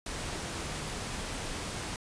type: tone in noise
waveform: sine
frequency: 152.5 Hz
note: D#3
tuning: 34 cents flat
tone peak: -43 dBFS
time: 0.63-0.9 s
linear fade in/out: 2 ms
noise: pink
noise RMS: -37 dBFS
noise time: 0.06-1.96 s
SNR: -9 dB
effects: resampled to 22050 Hz